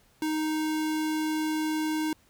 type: tone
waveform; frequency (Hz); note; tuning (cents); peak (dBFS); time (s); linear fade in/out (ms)
square; 311.1; D#4; 0; -27; 0.22-2.13; 2
effects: pink hiss -63 dBFS RMS until 2.29 s